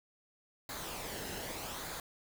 pink noise with flanger, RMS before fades -42 dBFS, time 0.69-2 s, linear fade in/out 2 ms, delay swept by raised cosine 0.35 to 0.88 ms, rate 0.83 Hz, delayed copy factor -0.5, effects none

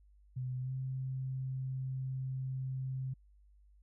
sine tone with pitch glide, 127.4 to 131.28 Hz, C3 to C3, -46 to +6 cents, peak -35 dBFS, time 0.36-3.14 s, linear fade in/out 10 ms, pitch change +52 cents, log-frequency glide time 0.6-0.72 s, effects added 50 Hz sine -60 dBFS peak until 3.82 s

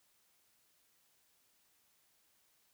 silence, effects white hiss -73 dBFS RMS until 2.73 s

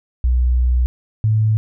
sine tone pair in turn, 61.74 / 108.83 Hz, B1 / A2, 0 / -19 cents, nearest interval minor seventh, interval 981 cents, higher second, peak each -12 dBFS, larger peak neither, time 0.24-0.86 / 1.24-1.57 s, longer first, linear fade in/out 0 ms, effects none

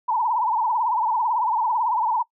sine tone with vibrato, 924 Hz, A#5, 16 cents flat, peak -19 dBFS, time 0.08-2.23 s, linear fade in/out 10 ms, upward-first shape triangle, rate 18 Hz, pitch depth 170 cents each way, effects noise-tail reverb RT60 0.1 s tail -23 dB re dry

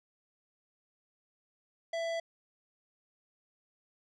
sine tone with hard clipping, 665 Hz, E5, 15 cents sharp, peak -34 dBFS, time 1.93-2.2 s, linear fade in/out 5 ms, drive 17 dB, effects low-pass 7000 Hz 12 dB/octave

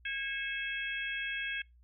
harmonic tone with a mistuned harmonic, 546 Hz, C#5, 26 cents flat, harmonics 3 / 4 / 5 / 6, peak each -37 / -41 / -39 / -43 dBFS, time 0.05-1.62 s, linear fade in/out 5 ms, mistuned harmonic 5, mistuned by -78 cents, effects noise-tail reverb RT60 0.2 s tail -23 dB re dry + added 60 Hz sine -58 dBFS peak until 1.83 s

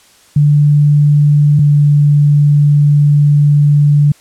sine tone pair in turn, 146.83 / 146.05 Hz, D3 / D3, 0 / -9 cents, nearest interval unison, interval 9 cents, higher first, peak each -5 dBFS, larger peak neither, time 0.36-1.59 / 1.59-4.12 s, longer second, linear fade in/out 5 ms, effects white hiss -46 dBFS RMS until 4.2 s + low-pass 10000 Hz 12 dB/octave

